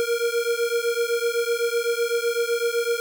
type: beating tone pair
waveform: square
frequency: 466.2 / 474.1 Hz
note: A#4 / A#4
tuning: 0 / +29 cents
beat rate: 7.9 Hz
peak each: -25 dBFS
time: 0-3 s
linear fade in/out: 0 ms
effects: none